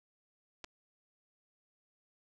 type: clicks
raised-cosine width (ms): 0.2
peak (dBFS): -28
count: 2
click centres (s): 0.642 / 0.645
effects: none